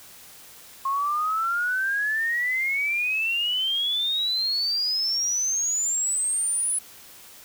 sine exponential sweep, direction up, 1073 to 10210 Hz, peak -22 dBFS, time 0.85-6.79 s, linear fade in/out 5 ms, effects white hiss -47 dBFS RMS until 7.44 s

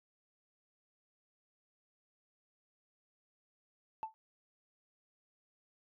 sine tone with exponential decay, 880 Hz, A5, in tune, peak -31 dBFS, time 4.03-4.14 s, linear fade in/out 0 ms, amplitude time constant 23 ms, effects tanh soft clip ceiling -32 dBFS

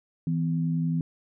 sine tone pair together, 163.01 / 253.7 Hz, E3 / B3, -19 / +47 cents, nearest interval minor sixth, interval 766 cents, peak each -24 / -31 dBFS, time 0.27-1.01 s, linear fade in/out 2 ms, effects none

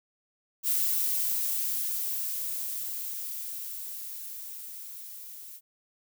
violet noise with level ramp, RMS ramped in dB -26 to -45 dBFS, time 0.63-5.61 s, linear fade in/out 50 ms, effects none

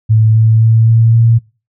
sine tone with pitch steps, 110 / 111.28 / 112.57 / 113.88 / 115.2 Hz, A2 / A2 / A2 / A#2 / A#2, 0 / +20 / +40 / -40 / -20 cents, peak -5 dBFS, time 0.09-1.39 s, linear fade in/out 20 ms, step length 260 ms, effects noise-tail reverb RT60 0.3 s tail -22 dB re dry

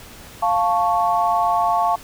sine chord, F augmented, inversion none, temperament equal, 698.5 / 880 / 1108.7 Hz, F5 / A5 / C#6, 0 / 0 / 0 cents, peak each -19 / -20 / -21 dBFS, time 0.42-1.96 s, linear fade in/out 10 ms, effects pink hiss -41 dBFS RMS until 2.03 s

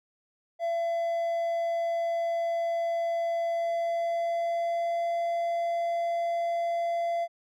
triangle tone with pitch glide, 675 to 681.7 Hz, E5 to F5, +41 to -42 cents, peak -24 dBFS, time 0.59-7.28 s, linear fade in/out 50 ms, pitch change +17 cents, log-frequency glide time 3.49-5.08 s, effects none

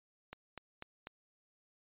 click train, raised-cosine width 0.3 ms, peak -28 dBFS, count 4, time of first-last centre 0.33-1.071 s, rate 4.05 Hz, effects resampled to 8000 Hz

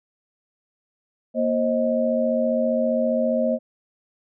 sine tone cluster, 235.8 / 531 / 626 Hz, A#3 / C5 / D#5, +20 / +25 / +10 cents, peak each -23 dBFS, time 1.34-3.59 s, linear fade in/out 50 ms, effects none

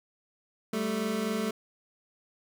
25% pulse tone pair together, 196 / 220 Hz, G3 / A3, 0 / 0 cents, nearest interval major second, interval 200 cents, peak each -30 / -26 dBFS, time 0.73-1.51 s, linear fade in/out 5 ms, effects none

